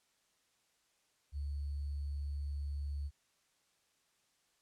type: tone with sample-and-hold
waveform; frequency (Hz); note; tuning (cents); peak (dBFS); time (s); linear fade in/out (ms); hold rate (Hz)
sine; 71.5; D2; -46; -36; 1.32-3.11; 50; 4410
effects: white hiss -75 dBFS RMS until 4.61 s + low-pass 9000 Hz 12 dB/octave